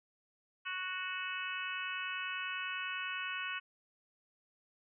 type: harmonic tone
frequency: 370 Hz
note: F#4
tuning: in tune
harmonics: 3 / 4 / 5 / 6 / 7 / 8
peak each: -44 / -41 / -47 / -48 / -42 / -45 dBFS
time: 0.65-3.6 s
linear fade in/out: 20 ms
effects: none